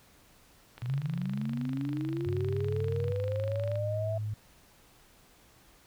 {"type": "click train", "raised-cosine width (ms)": 0.3, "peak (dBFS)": -29, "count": 76, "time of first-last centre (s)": [0.78, 3.756], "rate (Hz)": 25.2}
{"type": "linear sweep", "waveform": "sine", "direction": "up", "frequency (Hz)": [116.7, 659.3], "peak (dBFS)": -32, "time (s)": [0.82, 4.18], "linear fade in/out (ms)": 5}
{"type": "tone", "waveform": "sine", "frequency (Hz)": 136.5, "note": "C#3", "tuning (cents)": -26, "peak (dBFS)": -34, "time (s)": [0.88, 3.12], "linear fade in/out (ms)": 10}
{"type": "tone with pitch glide", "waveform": "sine", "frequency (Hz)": [98, 106.25], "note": ["G2", "G#2"], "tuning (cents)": [0, 40], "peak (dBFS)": -31, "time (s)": [2.26, 4.34], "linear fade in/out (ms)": 5, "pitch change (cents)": 140, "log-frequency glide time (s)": [3.08, 3.79]}
{"effects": ["pink hiss -60 dBFS RMS until 5.86 s"]}